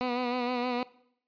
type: tone with vibrato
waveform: 15% pulse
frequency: 246.9 Hz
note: B3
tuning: in tune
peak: -22 dBFS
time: 0.01-0.83 s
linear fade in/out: 0 ms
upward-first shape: sine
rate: 6.4 Hz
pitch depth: 40 cents each way
effects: noise-tail reverb RT60 0.7 s tail -21 dB re dry + resampled to 11025 Hz